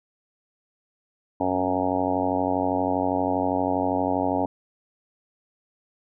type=harmonic tone with a mistuned harmonic; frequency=92.5 Hz; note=F#2; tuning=in tune; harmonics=1 / 2 / 3 / 4 / 5 / 6 / 7 / 8 / 9 / 10; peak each=-37 / -37 / -26 / -36 / -32 / -31 / -29 / -30 / -29 / -33 dBFS; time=1.4-4.46 s; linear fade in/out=5 ms; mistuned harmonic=2; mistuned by=-17 cents; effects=none